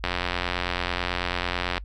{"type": "click train", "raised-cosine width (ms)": 0.3, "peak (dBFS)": -9, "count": 156, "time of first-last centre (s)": [0.04, 1.78], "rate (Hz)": 89.1, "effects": ["noise-tail reverb RT60 0.1 s tail -25 dB re dry", "added 50 Hz sine -35 dBFS peak until 1.84 s"]}